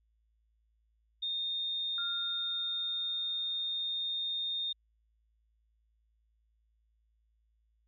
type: tone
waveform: sine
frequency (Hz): 3662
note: A#7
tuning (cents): -32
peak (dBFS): -32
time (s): 1.22-4.73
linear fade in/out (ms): 10
type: tone with exponential decay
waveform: sine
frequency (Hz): 1396.9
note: F6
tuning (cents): 0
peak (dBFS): -38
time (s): 1.98-4.19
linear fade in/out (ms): 1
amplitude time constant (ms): 480
effects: added 55 Hz sine -70 dBFS peak until 7.87 s